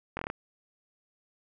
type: slowing click train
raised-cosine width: 0.5 ms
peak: -18 dBFS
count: 6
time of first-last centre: 0.17-0.301 s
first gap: 21 ms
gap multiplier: 1.11
effects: none